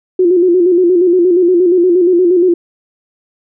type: tone with vibrato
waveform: sine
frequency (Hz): 356.1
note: F4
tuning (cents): +34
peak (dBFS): -6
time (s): 0.19-2.54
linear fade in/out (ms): 5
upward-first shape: square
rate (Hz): 8.5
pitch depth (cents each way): 60
effects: none